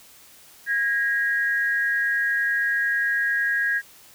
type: tone pair together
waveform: sine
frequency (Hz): 1639 / 1888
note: G#6 / A#6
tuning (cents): -23 / +22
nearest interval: major second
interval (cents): 245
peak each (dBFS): -21 / -26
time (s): 0.66-3.82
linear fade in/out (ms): 50
effects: white hiss -50 dBFS RMS until 4.14 s